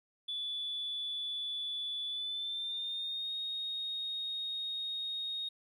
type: tone with pitch glide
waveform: triangle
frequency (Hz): 3458 to 3728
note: A7 to A#7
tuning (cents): -31 to -1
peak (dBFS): -32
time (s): 0.28-5.49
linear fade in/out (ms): 10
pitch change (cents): +130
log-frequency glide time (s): 2.07-3.33
effects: tanh soft clip ceiling -33 dBFS